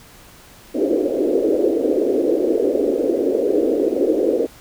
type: band-pass noise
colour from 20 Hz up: white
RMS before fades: -18 dBFS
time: 0.74-4.47 s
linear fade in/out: 20 ms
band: 280 to 520 Hz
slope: 48 dB/octave
effects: pink hiss -45 dBFS RMS until 4.6 s